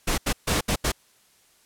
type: noise bursts at uneven times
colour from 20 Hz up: pink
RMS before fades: -23 dBFS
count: 5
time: 0.07-0.18 / 0.26-0.33 / 0.47-0.61 / 0.68-0.76 / 0.84-0.92 s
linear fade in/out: 10 ms
effects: white hiss -60 dBFS RMS until 1.65 s + low-pass 12000 Hz 12 dB/octave